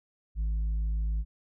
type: tone with tanh clipping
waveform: triangle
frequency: 53.5 Hz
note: A1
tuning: 48 cents flat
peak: -27 dBFS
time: 0.35-1.25 s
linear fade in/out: 50 ms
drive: 8 dB
effects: none